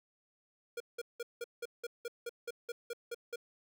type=tone bursts; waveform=square; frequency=473.7 Hz; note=A#4; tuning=28 cents sharp; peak=-38 dBFS; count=13; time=0.77-3.359 s; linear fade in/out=5 ms; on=33 ms; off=180 ms; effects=none